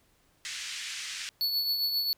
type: band-pass noise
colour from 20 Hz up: pink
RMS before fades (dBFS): -38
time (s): 0.45-1.29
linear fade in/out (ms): 0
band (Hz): 1900 to 7600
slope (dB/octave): 24
type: tone with tremolo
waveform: square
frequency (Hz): 4428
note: C#8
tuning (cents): -3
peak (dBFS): -25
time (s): 1.41-2.13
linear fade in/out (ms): 0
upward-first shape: triangle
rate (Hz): 7.5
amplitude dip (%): 50
effects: pink hiss -67 dBFS RMS until 2.17 s